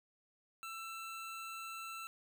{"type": "tone", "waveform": "25% pulse", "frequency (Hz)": 1336, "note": "E6", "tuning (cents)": 23, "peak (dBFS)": -40, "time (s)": [0.63, 2.07], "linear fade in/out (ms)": 0, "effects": []}